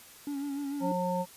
triangle tone with vibrato, 281.7 Hz, C#4, 28 cents sharp, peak -30 dBFS, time 0.27-0.92 s, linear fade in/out 2 ms, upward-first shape sine, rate 6.7 Hz, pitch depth 44 cents each way
harmonic tone, 180 Hz, F#3, 47 cents flat, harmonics 1 / 3 / 5, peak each -32 / -32 / -32 dBFS, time 0.8-1.26 s, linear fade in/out 50 ms
effects white hiss -52 dBFS RMS until 1.36 s + resampled to 32000 Hz

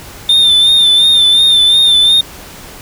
triangle tone with vibrato, 3592 Hz, A7, 35 cents sharp, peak -4 dBFS, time 0.29-2.21 s, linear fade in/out 5 ms, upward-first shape sine, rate 2.8 Hz, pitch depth 45 cents each way, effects pink hiss -32 dBFS RMS until 2.81 s

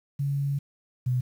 sine tone pair in turn, 140.6 / 125.55 Hz, C#3 / B2, +25 / +29 cents, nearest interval major second, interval 196 cents, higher first, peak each -24 / -22 dBFS, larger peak second, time 0.19-0.59 / 1.06-1.21 s, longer first, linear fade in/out 10 ms, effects 9-bit

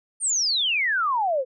sine exponential sweep, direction down, 9180 to 490.9 Hz, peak -20 dBFS, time 0.2-1.45 s, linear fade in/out 50 ms, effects none

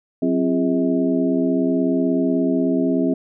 sine tone cluster, 183.6 / 264.3 / 340.7 / 410.9 / 639 Hz, F#3 / C4 / F4 / G#4 / D#5, -13 / +18 / -43 / -18 / +46 cents, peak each -26 / -18 / -24 / -25 / -27 dBFS, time 0.22-3.14 s, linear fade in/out 5 ms, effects none

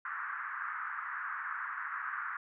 white band-pass noise, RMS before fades -39 dBFS, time 0.05-2.37 s, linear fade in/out 5 ms, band 1100 to 1700 Hz, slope 48 dB/octave, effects none

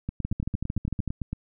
two click trains, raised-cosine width 5 ms, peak -16 / -17 dBFS, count 12 / 12, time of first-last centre 0.25-1.077 / 0.09-1.33 s, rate 13.3 / 8.87 Hz, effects none

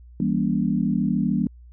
sine chord, E diminished seventh, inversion none, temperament just, 164.81 / 197.78 / 237.3 / 284.8 Hz, E3 / G3 / Bb3 / Db4, 0 / +16 / +31 / +47 cents, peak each -26 / -23 / -24 / -28 dBFS, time 0.2-1.47 s, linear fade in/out 2 ms, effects added 60 Hz sine -43 dBFS peak until 1.72 s

